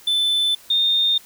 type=tone pair in turn; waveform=triangle / sine; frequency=3520 / 3647 Hz; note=A7 / A#7; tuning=0 / -39 cents; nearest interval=minor second; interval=61 cents; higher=second; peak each=-15 dBFS; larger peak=neither; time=0.07-0.55 / 0.7-1.18 s; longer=neither; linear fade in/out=5 ms; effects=white hiss -47 dBFS RMS until 1.25 s